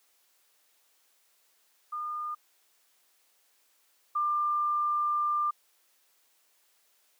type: tone pair in turn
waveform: sine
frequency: 1213 / 1193.5 Hz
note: D#6 / D6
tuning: -44 / +28 cents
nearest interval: unison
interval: 28 cents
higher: first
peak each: -32 / -25 dBFS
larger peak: second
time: 1.92-2.35 / 4.15-5.51 s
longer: second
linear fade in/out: 10 ms
effects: white hiss -68 dBFS RMS until 7.19 s + high-pass 400 Hz 12 dB/octave